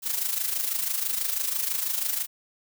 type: noise with amplitude modulation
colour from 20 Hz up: blue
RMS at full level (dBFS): -25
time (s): 0.02-2.27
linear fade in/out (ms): 50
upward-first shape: sine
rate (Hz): 26.1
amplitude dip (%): 65
effects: none